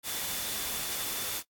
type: tone in noise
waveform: sine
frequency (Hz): 3510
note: A7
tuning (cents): -5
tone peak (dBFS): -43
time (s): 0.03-1.43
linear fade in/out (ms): 50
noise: white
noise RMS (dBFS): -34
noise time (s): 0.03-1.43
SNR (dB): -12
effects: noise-tail reverb RT60 0.1 s tail -22 dB re dry + AAC 64 kbps